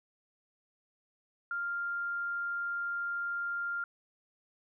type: tone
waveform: sine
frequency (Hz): 1396.9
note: F6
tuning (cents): 0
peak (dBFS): -32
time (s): 1.51-3.84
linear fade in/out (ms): 2
effects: none